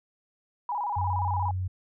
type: tone with vibrato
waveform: sine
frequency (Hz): 898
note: A5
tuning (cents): +35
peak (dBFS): -27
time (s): 0.69-1.51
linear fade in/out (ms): 2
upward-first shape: square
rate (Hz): 17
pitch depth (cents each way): 140
type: tone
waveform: sine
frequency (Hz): 92.5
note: F#2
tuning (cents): 0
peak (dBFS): -27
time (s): 0.96-1.68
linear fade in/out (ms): 10
effects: none